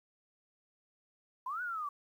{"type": "linear two-way sweep", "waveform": "sine", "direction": "up then down", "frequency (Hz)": [973, 1497, 1126], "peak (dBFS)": -35, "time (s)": [1.46, 1.89], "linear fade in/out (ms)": 5, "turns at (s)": 1.62, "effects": ["11-bit"]}